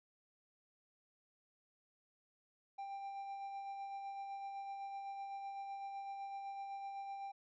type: tone with tremolo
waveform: triangle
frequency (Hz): 790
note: G5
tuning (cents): +13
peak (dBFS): -40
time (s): 2.78-7.32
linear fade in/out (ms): 10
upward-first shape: sine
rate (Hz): 7.9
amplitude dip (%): 30
effects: resampled to 16000 Hz